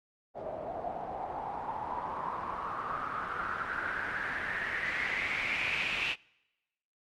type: noise with low-pass filter sweep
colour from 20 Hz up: white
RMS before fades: -35 dBFS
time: 0.34-6.16 s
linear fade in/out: 50 ms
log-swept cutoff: 630 to 2700 Hz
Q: 6
effects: noise-tail reverb RT60 1.0 s tail -26 dB re dry + Opus 48 kbps